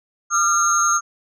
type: tone cluster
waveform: sine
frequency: 1209 / 1378 / 6460 Hz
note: D6 / F6 / G#8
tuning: +50 / -24 / -49 cents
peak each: -18 dBFS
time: 0.3-1.01 s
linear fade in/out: 50 ms
effects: tanh soft clip ceiling -9 dBFS